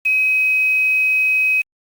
sine tone with quantisation, 2534 Hz, D#7, 31 cents sharp, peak -13 dBFS, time 0.05-1.62 s, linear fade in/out 10 ms, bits 6, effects Opus 48 kbps

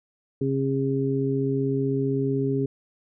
harmonic tone, 135.7 Hz, C#3, 36 cents flat, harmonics 1 / 2 / 3, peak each -26 / -26 / -26 dBFS, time 0.41-2.66 s, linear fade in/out 5 ms, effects none

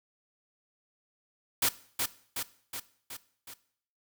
white noise with echo, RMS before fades -26 dBFS, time 1.62-1.69 s, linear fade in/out 5 ms, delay 370 ms, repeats 5, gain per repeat -4 dB, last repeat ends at 3.54 s, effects noise-tail reverb RT60 0.6 s tail -18 dB re dry

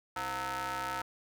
sawtooth ring-modulated tone, 195.8 Hz, G3, 2 cents flat, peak -27 dBFS, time 0.16-1.02 s, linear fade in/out 5 ms, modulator 1110 Hz, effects none

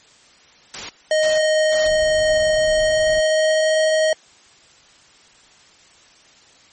white noise bursts, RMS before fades -29 dBFS, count 3, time 0.74-1.87 s, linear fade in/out 0 ms, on 150 ms, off 340 ms
square tone with pitch glide, 622 to 628.5 Hz, D#5 to D#5, -1 to +17 cents, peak -15 dBFS, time 1.11-4.13 s, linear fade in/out 2 ms, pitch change +18 cents, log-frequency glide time 2.52-3.81 s
brown noise, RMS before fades -35 dBFS, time 1.85-3.21 s, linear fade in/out 5 ms
effects white hiss -50 dBFS RMS until 6.72 s + MP3 32 kbps

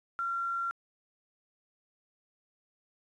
sine tone with quantisation, 1372 Hz, F6, 31 cents flat, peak -30 dBFS, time 0.19-0.71 s, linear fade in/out 0 ms, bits 10, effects resampled to 22050 Hz

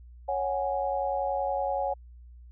sine chord, C# suspended fourth, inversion none, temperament equal, 554.4 / 740 / 830.6 Hz, C#5 / F#5 / G#5, 0 / 0 / 0 cents, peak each -30 / -31 / -31 dBFS, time 0.28-1.94 s, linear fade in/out 10 ms, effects added 60 Hz sine -46 dBFS peak until 2.51 s

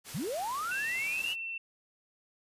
white low-pass noise, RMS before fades -45 dBFS, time 0.04-1.36 s, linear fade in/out 50 ms, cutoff 12000 Hz, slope 12 dB/octave
sine linear sweep, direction up, 108.5 to 2960 Hz, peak -32 dBFS, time 0.14-1.34 s, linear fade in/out 10 ms
sine tone, 2693 Hz, E7, 36 cents sharp, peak -35 dBFS, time 0.71-1.58 s, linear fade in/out 5 ms
effects resampled to 32000 Hz

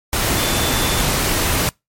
sine tone in noise, 3520 Hz, A7, in tune, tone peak -26 dBFS, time 0.37-1.02 s, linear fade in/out 0 ms, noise pink, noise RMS -18 dBFS, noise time 0.13-1.69 s, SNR -11 dB, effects noise-tail reverb RT60 0.2 s tail -26 dB re dry + MP3 64 kbps

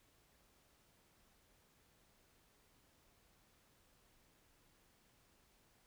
silence, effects pink hiss -72 dBFS RMS until 5.86 s

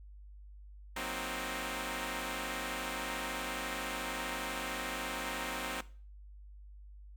5% pulse chord, C half-diminished seventh, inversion second, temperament equal, 185 / 233.1 / 261.6 / 311.1 Hz, Gb3 / Bb3 / C4 / Eb4, 0 / 0 / 0 / 0 cents, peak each -31 / -34 / -28 / -32 dBFS, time 0.96-5.81 s, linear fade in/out 5 ms, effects noise-tail reverb RT60 0.4 s tail -18 dB re dry + added 50 Hz sine -49 dBFS peak until 7.16 s

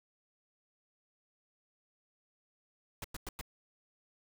pink noise bursts, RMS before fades -41 dBFS, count 4, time 3.02-3.412 s, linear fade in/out 2 ms, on 23 ms, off 100 ms, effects none

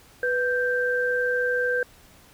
sine tone pair together, 493.9 / 1569.7 Hz, B4 / G6, 0 / +2 cents, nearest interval octave + minor sixth, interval 2002 cents, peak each -24 dBFS, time 0.23-1.83 s, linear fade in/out 2 ms, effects pink hiss -53 dBFS RMS until 2.33 s

